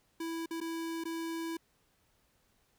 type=tone with dropouts; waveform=square; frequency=329.6 Hz; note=E4; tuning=in tune; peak=-36 dBFS; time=0.2-1.57 s; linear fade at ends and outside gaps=5 ms; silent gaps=0.46-0.508 / 0.604-0.612 / 1.039-1.053 s; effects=pink hiss -72 dBFS RMS until 2.78 s